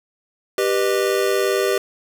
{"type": "chord", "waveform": "square", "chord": "G augmented", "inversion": "none", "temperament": "just", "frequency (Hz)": [392, 490, 612.5], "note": ["G4", "B4", "D#5"], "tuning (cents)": [0, -14, -27], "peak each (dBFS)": [-20, -23, -25], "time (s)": [0.58, 1.78], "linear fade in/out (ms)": 2, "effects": []}